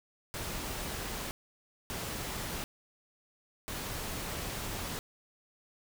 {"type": "noise bursts at uneven times", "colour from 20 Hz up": "pink", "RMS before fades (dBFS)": -38, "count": 3, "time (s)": [[0.34, 1.31], [1.9, 2.64], [3.68, 4.99]], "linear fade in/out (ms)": 0, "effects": []}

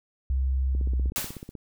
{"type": "tone with pitch glide", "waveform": "sine", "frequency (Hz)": [65.8, 63.45], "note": ["C2", "B1"], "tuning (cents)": [10, 47], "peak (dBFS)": -22, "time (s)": [0.3, 1.1], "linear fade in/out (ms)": 0, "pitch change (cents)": -63, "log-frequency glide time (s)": [0.73, 0.93]}
{"type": "click train", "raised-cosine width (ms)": 3, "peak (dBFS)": -25, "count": 14, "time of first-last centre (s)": [0.75, 1.552], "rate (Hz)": 16.2}
{"type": "noise with exponential decay", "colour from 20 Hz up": "white", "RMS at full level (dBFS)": -26, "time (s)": [1.16, 1.51], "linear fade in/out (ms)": 0, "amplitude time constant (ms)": 74}
{"effects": []}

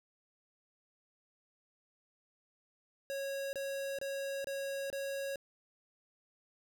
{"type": "tone bursts", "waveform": "square", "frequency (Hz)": 550, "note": "C#5", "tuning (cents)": -14, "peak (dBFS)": -37, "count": 5, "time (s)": [3.1, 5.358], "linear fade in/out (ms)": 0, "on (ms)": 430, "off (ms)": 27, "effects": []}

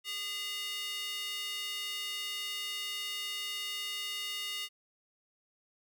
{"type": "tone with high-pass filter", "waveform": "square", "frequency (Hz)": 408.1, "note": "G#4", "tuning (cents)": -30, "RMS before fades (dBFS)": -38, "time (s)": [0.04, 4.69], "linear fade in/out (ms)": 50, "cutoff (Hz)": 2800, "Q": 2.5, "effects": []}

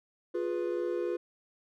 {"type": "chord", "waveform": "triangle", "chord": "F diminished", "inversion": "none", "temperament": "equal with one note detuned", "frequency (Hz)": [352.5, 415.3, 493.9], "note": ["F4", "Ab4", "Cb5"], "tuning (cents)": [16, 0, 0], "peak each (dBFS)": [-30, -35, -33], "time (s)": [0.34, 1.17], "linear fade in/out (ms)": 10, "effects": []}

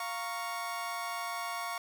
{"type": "chord", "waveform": "30% pulse", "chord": "Bb minor", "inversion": "second", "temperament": "equal", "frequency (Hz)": [698.5, 932.3, 1108.7], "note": ["F5", "Bb5", "Db6"], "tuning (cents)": [0, 0, 0], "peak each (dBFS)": [-37, -40, -35], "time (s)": [0, 1.78], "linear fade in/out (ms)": 2, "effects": []}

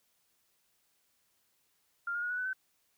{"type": "tone with pitch steps", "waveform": "sine", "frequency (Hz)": [1396.9, 1422.1, 1447.8, 1474, 1500.6, 1527.7], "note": ["F6", "F6", "F#6", "F#6", "F#6", "G6"], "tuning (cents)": [0, 31, -38, -7, 24, -45], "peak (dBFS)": -32, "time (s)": [2.07, 2.532], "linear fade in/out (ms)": 5, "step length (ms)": 77, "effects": ["white hiss -74 dBFS RMS until 2.97 s"]}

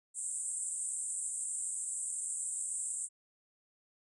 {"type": "band-pass noise", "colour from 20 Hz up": "pink", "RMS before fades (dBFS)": -38, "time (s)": [0.14, 3.09], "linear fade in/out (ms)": 50, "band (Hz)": [7600, 9200], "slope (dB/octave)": 96, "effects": []}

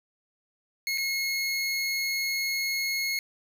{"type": "tone with dropouts", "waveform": "25% pulse", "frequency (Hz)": 2168, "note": "C#7", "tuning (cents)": -39, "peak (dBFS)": -23, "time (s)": [0.87, 3.19], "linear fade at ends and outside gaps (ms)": 1, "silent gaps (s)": [0.976, 0.981], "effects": []}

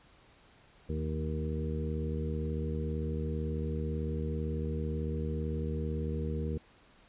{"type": "harmonic tone with a mistuned harmonic", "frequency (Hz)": 78, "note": "D#2", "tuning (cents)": 5, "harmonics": [1, 2, 3, 4, 5, 6], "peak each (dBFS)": [-34, -37, -40, -45, -43, -41], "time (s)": [0.89, 6.58], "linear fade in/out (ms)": 5, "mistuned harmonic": 3, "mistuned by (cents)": -36, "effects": ["pink hiss -61 dBFS RMS until 7.08 s", "resampled to 8000 Hz"]}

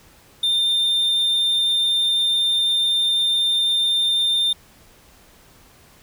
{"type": "tone", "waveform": "triangle", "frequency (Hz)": 3606, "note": "A7", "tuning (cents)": 42, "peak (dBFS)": -15, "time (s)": [0.43, 4.53], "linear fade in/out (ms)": 5, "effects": ["pink hiss -51 dBFS RMS until 6.02 s"]}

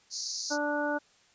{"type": "band-pass noise", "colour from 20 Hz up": "pink", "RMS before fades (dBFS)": -36, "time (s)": [0.1, 0.58], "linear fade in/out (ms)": 50, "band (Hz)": [4300, 6700], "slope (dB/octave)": 96}
{"type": "harmonic tone", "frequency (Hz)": 293.7, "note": "D4", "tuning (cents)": 0, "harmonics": [1, 2, 3, 4, 5], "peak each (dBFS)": [-33, -32, -35, -43, -33], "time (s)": [0.5, 0.99], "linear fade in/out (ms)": 20}
{"effects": ["white hiss -63 dBFS RMS until 1.34 s", "resampled to 16000 Hz"]}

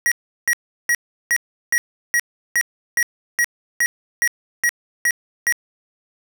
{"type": "tone bursts", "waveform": "square", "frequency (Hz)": 1905, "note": "A#6", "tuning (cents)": 37, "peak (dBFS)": -15, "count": 14, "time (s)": [0.06, 5.524], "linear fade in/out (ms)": 0, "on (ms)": 56, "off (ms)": 360, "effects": ["7-bit"]}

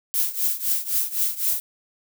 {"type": "noise with tremolo", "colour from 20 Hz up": "violet", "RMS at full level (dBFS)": -20, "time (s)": [0.14, 1.6], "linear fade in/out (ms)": 0, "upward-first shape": "triangle", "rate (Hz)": 3.9, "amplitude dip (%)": 90, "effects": []}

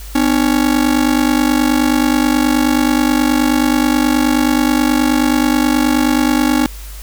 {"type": "ring-modulated tone", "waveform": "45% pulse", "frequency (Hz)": 278.1, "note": "C#4", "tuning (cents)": 6, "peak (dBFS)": -8, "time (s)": [0.15, 6.66], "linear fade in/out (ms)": 0, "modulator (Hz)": 24.7, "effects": ["added 50 Hz sine -28 dBFS peak until 7.02 s", "white hiss -37 dBFS RMS until 7.02 s"]}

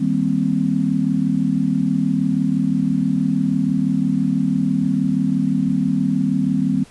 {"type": "chord", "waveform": "sine", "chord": "C minor seventh", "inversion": "first", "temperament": "just", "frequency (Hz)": [156.98, 196.22, 235.5, 261.6], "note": ["Eb3", "G3", "Bb3", "C4"], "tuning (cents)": [16, 2, 18, 0], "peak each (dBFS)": [-23, -20, -23, -20], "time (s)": [0, 6.84], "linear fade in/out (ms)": 10, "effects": ["pink hiss -47 dBFS RMS until 6.9 s", "resampled to 24000 Hz"]}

